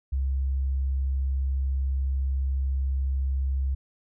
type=tone; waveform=sine; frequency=67 Hz; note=C2; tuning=42 cents sharp; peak=-23 dBFS; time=0.12-3.75 s; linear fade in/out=10 ms; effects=none